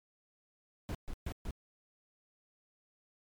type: noise bursts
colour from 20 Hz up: brown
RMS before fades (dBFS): -38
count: 4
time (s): 0.89-1.508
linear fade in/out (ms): 0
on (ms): 57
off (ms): 130
effects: MP3 96 kbps